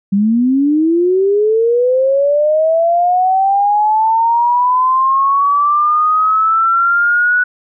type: linear sweep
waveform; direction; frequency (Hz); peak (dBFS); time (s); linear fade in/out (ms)
sine; up; 192.5 to 1480; -9; 0.12-7.44; 10
effects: none